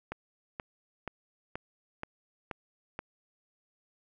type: click train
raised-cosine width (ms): 0.5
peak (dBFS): -21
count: 7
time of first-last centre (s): 0.12-2.991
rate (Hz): 2.09
effects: none